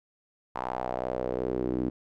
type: tone with band-pass filter sweep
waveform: sawtooth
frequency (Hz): 62.7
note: B1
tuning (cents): +27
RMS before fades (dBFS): -31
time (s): 0.55-1.9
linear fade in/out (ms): 10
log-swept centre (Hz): 950 to 290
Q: 3.2
effects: none